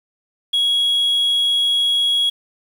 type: tone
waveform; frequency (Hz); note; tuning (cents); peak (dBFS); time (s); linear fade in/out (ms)
sine; 3322; G#7; 0; -12; 0.53-2.3; 10
effects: tanh soft clip ceiling -13 dBFS + 7-bit

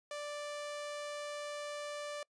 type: tone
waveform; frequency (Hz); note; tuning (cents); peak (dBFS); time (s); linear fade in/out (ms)
sawtooth; 587.3; D5; 0; -36; 0.11-2.23; 2
effects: noise-tail reverb RT60 0.1 s tail -26 dB re dry + resampled to 22050 Hz

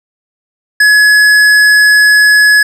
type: tone with hard clipping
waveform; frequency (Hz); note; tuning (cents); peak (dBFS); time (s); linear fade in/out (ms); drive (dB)
sine; 1693; G#6; +33; -5; 0.8-2.63; 5; 11
effects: none

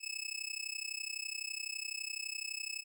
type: tone with amplitude modulation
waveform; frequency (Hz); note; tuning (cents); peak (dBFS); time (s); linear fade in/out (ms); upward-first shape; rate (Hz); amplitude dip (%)
20% pulse; 2600; E7; -24; -30; 0-2.84; 50; sine; 31.9; 95
effects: none

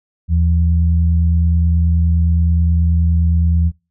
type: tone pair together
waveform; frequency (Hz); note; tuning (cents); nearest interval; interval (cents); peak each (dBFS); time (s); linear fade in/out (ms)
sine; 80 / 169.51; D#2 / E3; +49 / +49; octave + minor second; 1300; -11 / -20; 0.28-3.72; 50
effects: noise-tail reverb RT60 0.3 s tail -26 dB re dry

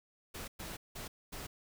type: noise bursts at uneven times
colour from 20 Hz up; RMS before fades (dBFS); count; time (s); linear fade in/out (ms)
pink; -44; 4; 0.34-0.48 / 0.59-0.77 / 0.95-1.08 / 1.32-1.47; 10
effects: none

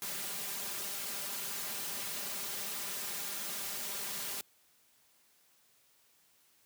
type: noise with comb filter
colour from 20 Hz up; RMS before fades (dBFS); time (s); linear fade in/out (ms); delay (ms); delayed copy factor
white; -39; 0.02-4.41; 0; 5; +0.8
effects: white hiss -68 dBFS RMS until 6.65 s + high-pass 80 Hz 12 dB/octave

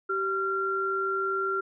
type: tone pair together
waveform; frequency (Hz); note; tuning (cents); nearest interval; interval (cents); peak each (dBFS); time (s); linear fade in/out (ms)
sine; 386.2 / 1376.3; G4 / F6; -26 / -26; octave + minor seventh; 2200; -30 / -27; 0.09-1.61; 10
effects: none

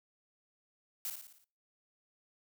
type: noise with echo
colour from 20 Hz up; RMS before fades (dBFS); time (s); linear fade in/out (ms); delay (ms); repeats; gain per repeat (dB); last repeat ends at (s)
blue; -38; 1.05-1.1; 0; 57; 6; -5; 1.442
effects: noise-tail reverb RT60 0.4 s tail -22 dB re dry

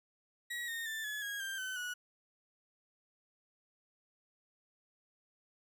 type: tone with pitch steps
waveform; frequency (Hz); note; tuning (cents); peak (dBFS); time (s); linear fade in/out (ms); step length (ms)
35% pulse; 1913 / 1841.4 / 1772.6 / 1706.3 / 1642.4 / 1581 / 1521.9 / 1464.9; A#6 / A#6 / A6 / G#6 / G#6 / G6 / F#6 / F#6; +44 / -22 / +12 / +46 / -20 / +14 / +48 / -18; -36; 0.5-1.94; 10; 180
effects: none

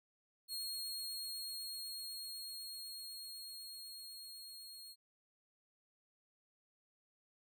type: tone with level ramp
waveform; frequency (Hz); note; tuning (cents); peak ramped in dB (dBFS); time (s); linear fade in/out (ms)
sawtooth; 4277; C8; +37; -37 to -48; 0.48-4.96; 50
effects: none

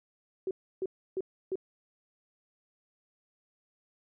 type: tone bursts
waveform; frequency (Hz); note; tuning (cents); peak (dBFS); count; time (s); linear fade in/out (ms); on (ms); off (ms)
sine; 377.8; F#4; +36; -29; 4; 0.47-1.556; 2; 39; 310
effects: none

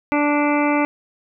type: harmonic tone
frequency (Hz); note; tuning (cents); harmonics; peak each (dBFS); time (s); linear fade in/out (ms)
292.9; D4; -5; 1 / 2 / 3 / 4 / 5 / 7 / 8 / 9; -18 / -23 / -23 / -27 / -30 / -27 / -28 / -34; 0.12-0.85; 0
effects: none

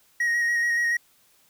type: tone with vibrato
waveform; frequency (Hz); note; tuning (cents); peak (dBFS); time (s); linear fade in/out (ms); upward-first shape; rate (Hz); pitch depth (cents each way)
triangle; 1885; A#6; +19; -19; 0.2-0.97; 5; square; 7; 16
effects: white hiss -61 dBFS RMS until 1.49 s

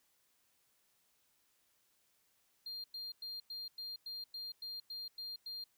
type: tone bursts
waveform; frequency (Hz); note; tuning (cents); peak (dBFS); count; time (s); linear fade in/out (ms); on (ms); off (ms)
sine; 4200; C8; +6; -39; 11; 2.66-5.64; 5; 180; 100
effects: tanh soft clip ceiling -41 dBFS + white hiss -75 dBFS RMS until 5.77 s

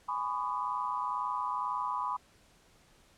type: tone cluster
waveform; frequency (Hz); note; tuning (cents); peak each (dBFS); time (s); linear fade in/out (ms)
sine; 831 / 999 / 1121 / 1221; G#5 / B5 / C#6 / D#6; +1 / +20 / +19 / -33; -40 / -33 / -38 / -39; 0.08-2.17; 10
effects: pink hiss -63 dBFS RMS until 3.17 s + low-pass 10000 Hz 12 dB/octave

